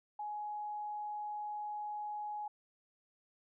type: tone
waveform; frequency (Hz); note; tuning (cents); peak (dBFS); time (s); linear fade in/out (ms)
sine; 838; G#5; +15; -38; 0.19-2.48; 5
effects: none